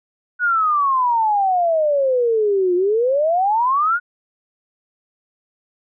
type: exponential two-way sweep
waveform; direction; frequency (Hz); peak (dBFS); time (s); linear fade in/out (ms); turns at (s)
sine; down then up; 1480 to 349.9 to 1480; -14; 0.39-4; 50; 2.75
effects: none